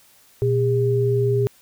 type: tone pair together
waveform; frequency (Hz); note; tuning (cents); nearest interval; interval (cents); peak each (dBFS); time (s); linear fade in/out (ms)
sine; 120.7 / 404.7; B2 / G#4; -39 / -45; octave + major sixth; 2094; -19; 0.42-1.47; 0
effects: white hiss -54 dBFS RMS until 1.61 s